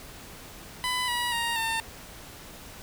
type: tone with pitch steps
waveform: 15% pulse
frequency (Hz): 1000 / 966.5 / 934.1 / 902.8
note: B5 / B5 / A#5 / A5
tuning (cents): +21 / -38 / +3 / +44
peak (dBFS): -20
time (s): 0.84-1.8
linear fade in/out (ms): 0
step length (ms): 240
effects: pink hiss -45 dBFS RMS until 2.82 s